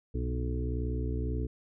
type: harmonic tone with a mistuned harmonic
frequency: 61.9 Hz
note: B1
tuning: 5 cents sharp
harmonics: 1 / 2 / 4 / 5 / 6 / 7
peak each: -31 / -36 / -40 / -41 / -45 / -41 dBFS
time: 0.14-1.47 s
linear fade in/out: 10 ms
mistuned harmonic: 1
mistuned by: +84 cents
effects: none